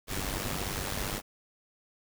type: noise with amplitude modulation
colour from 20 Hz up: pink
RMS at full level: -31 dBFS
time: 0.07-1.22 s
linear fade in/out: 50 ms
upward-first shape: sine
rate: 97.5 Hz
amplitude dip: 65%
effects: none